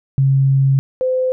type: tone pair in turn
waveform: sine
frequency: 135.7 / 513.2 Hz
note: C#3 / C5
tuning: -36 / -34 cents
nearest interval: octave + major seventh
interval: 2302 cents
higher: second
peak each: -10 / -14 dBFS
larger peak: first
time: 0.18-0.79 / 1.01-1.32 s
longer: first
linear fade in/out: 0 ms
effects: none